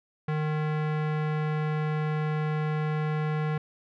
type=tone with low-pass filter; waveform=square; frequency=153.4 Hz; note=D#3; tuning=24 cents flat; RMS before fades=-28 dBFS; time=0.28-3.58 s; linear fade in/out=5 ms; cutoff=2000 Hz; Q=1.2; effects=none